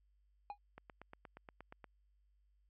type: tone with exponential decay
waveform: triangle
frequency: 820 Hz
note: G#5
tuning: 22 cents flat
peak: -36 dBFS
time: 0.5-0.58 s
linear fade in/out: 1 ms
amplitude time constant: 16 ms
type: click train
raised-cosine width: 0.5 ms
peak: -36 dBFS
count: 10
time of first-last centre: 0.78-1.843 s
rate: 8.47 Hz
effects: added 50 Hz sine -70 dBFS peak until 2.69 s + resampled to 11025 Hz